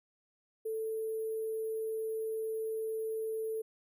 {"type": "tone with sample-and-hold", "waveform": "sine", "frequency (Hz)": 441.1, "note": "A4", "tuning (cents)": 4, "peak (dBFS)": -33, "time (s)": [0.65, 3.62], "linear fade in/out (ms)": 10, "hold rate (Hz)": 11025, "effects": []}